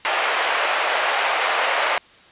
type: band-pass noise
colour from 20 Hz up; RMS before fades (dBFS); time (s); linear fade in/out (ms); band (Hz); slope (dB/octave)
pink; -21; 0.05-1.98; 0; 590 to 3100; 24
effects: white hiss -49 dBFS RMS until 2.31 s + resampled to 8000 Hz